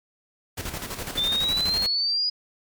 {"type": "noise with tremolo", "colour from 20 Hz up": "pink", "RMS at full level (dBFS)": -31, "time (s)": [0.57, 1.87], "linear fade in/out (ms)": 10, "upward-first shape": "square", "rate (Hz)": 12, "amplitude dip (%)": 55}
{"type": "exponential sweep", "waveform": "sine", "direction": "up", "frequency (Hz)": [3520, 4948], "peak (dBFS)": -21, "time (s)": [1.17, 2.3], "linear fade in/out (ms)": 10}
{"effects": ["MP3 96 kbps"]}